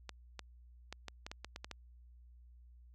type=clicks; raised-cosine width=0.2 ms; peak=-26 dBFS; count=10; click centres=0.093 / 0.393 / 0.926 / 1.083 / 1.265 / 1.315 / 1.446 / 1.561 / 1.645 / 1.713 s; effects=added 60 Hz sine -56 dBFS peak until 2.94 s